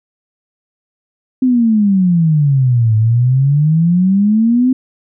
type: exponential two-way sweep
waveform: sine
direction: down then up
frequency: 261.6 to 107.7 to 261.6 Hz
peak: -8 dBFS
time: 1.42-4.73 s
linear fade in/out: 5 ms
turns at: 2.96 s
effects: none